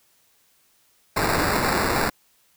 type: noise with sample-and-hold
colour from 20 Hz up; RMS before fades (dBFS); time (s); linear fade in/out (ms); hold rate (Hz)
violet; -22; 1.16-2.1; 10; 3150
effects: white hiss -62 dBFS RMS until 2.56 s